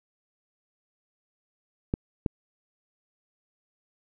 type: clicks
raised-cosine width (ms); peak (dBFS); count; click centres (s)
3; -12; 2; 1.939 / 2.262
effects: none